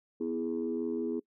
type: chord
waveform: sine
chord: E major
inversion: second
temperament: equal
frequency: 246.9 / 329.6 / 415.3 Hz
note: B3 / E4 / G#4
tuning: 0 / 0 / 0 cents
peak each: -34 dBFS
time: 0.2-1.2 s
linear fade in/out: 10 ms
effects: noise-tail reverb RT60 0.1 s tail -23 dB re dry + tanh soft clip ceiling -23 dBFS